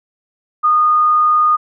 sine tone, 1228 Hz, D#6, 23 cents flat, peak -9 dBFS, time 0.63-1.57 s, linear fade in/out 20 ms, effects none

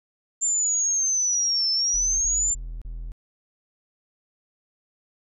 sine linear two-way sweep, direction down then up, 7280 to 5270 to 7280 Hz, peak -20 dBFS, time 0.41-2.55 s, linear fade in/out 20 ms, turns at 1.71 s
triangle tone bursts, 41 Hz, E1, 9 cents flat, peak -29 dBFS, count 4, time 1.94-3.119 s, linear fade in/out 0 ms, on 270 ms, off 33 ms
effects none

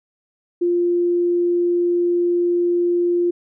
sine tone, 349.2 Hz, F4, in tune, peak -15 dBFS, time 0.61-3.31 s, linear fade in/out 10 ms, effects none

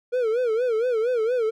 triangle tone with vibrato, 470.1 Hz, A#4, 15 cents sharp, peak -18 dBFS, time 0.12-1.51 s, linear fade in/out 20 ms, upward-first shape sine, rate 4.3 Hz, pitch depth 140 cents each way, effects none

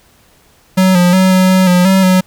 square tone with pitch steps, 187.2 / 177.5 / 187.5 / 186 / 187 / 179.1 / 190.7 / 185.3 Hz, F#3 / F3 / F#3 / F#3 / F#3 / F3 / G3 / F#3, +20 / +28 / +23 / +9 / +19 / +44 / -47 / +3 cents, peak -7 dBFS, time 0.77-2.21 s, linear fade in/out 10 ms, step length 180 ms, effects pink hiss -49 dBFS RMS until 2.26 s

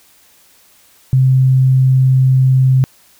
sine tone, 130.81 Hz, C3, in tune, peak -7 dBFS, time 1.13-2.84 s, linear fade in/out 0 ms, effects white hiss -49 dBFS RMS until 3.19 s

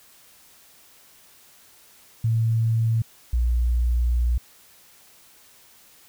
sine tone pair in turn, 113.3 / 59.81 Hz, A#2 / A#1, -49 / +45 cents, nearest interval major seventh, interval 1106 cents, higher first, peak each -18 dBFS, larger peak neither, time 2.24-3.02 / 3.33-4.38 s, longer second, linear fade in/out 5 ms, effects white hiss -53 dBFS RMS until 6.08 s

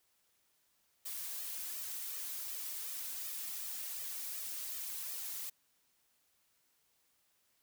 blue noise with flanger, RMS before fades -42 dBFS, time 1.05-5.5 s, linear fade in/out 10 ms, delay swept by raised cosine 1.6 to 3.3 ms, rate 2.7 Hz, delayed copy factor +0.7, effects white hiss -75 dBFS RMS until 7.62 s

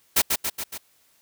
white noise with echo, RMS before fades -18 dBFS, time 0.16-0.22 s, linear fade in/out 10 ms, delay 140 ms, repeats 4, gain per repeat -4 dB, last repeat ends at 0.78 s, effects white hiss -62 dBFS RMS until 1.21 s

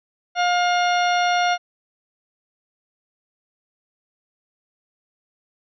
harmonic tone, 710 Hz, F5, 28 cents sharp, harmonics 1 / 2 / 3 / 4 / 5 / 6 / 8, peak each -18 / -24 / -28 / -30 / -32 / -34 / -36 dBFS, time 0.35-1.58 s, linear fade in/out 50 ms, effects none

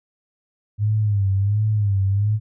sine tone with vibrato, 102.2 Hz, G#2, 27 cents flat, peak -16 dBFS, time 0.78-2.4 s, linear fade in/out 50 ms, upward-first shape sine, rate 1.4 Hz, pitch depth 94 cents each way, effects none

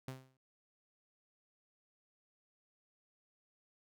sawtooth tone with exponential decay, 130.81 Hz, C3, in tune, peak -36 dBFS, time 0.08-0.37 s, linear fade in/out 2 ms, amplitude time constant 63 ms, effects none

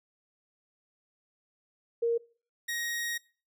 sine / sawtooth tone pair in turn, 466.2 / 1881.6 Hz, A#4 / A#6, 0 / +16 cents, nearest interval 2 octaves, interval 2416 cents, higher second, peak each -24 / -28 dBFS, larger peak first, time 2.02-2.18 / 2.68-3.18 s, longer second, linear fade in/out 10 ms, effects noise-tail reverb RT60 0.4 s tail -23 dB re dry

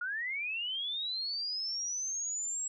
sine linear sweep, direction up, 1400 to 7690 Hz, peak -33 dBFS, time 0.01-2.68 s, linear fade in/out 5 ms, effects none

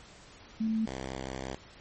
sine / 5% pulse tone pair in turn, 221.1 / 65.73 Hz, A3 / C2, +9 / +9 cents, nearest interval octave + major sixth, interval 2100 cents, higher first, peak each -26 / -25 dBFS, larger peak second, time 0.6-0.86 / 0.86-1.56 s, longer second, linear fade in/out 10 ms, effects pink hiss -53 dBFS RMS until 1.8 s + MP3 32 kbps

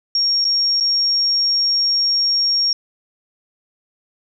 sine tone with dropouts, 5560 Hz, F8, 9 cents flat, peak -14 dBFS, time 0.15-2.73 s, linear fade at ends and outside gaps 2 ms, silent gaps 0.444-0.45 / 0.801-0.807 s, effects none

